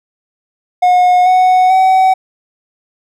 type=tone with pitch steps; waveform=triangle; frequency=723 / 739 / 755.4 Hz; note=F#5 / F#5 / F#5; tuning=-40 / -2 / +36 cents; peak=-4 dBFS; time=0.82-2.14 s; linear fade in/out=10 ms; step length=440 ms; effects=none